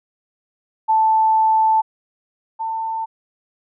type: tone pair in turn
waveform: sine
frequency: 880 / 894.3 Hz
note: A5 / A5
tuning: 0 / +28 cents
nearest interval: unison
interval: 28 cents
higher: second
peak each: -12 / -21 dBFS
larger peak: first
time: 0.88-1.82 / 2.59-3.06 s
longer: first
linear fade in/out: 20 ms
effects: none